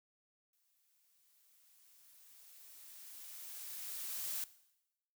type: noise with exponential growth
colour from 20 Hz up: blue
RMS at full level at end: -39 dBFS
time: 0.53-4.44 s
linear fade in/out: 2 ms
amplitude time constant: 850 ms
effects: noise-tail reverb RT60 0.9 s tail -18 dB re dry